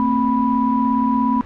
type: tone cluster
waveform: sine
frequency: 226.9 / 264 / 986 Hz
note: A#3 / C4 / B5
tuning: -47 / +16 / -3 cents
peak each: -19 dBFS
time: 0-1.41 s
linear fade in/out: 0 ms
effects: pink hiss -39 dBFS RMS until 1.45 s + low-pass 2000 Hz 12 dB/octave